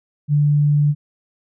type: tone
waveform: sine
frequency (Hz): 146.83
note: D3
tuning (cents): 0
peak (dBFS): -12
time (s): 0.28-0.95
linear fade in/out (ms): 50
effects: none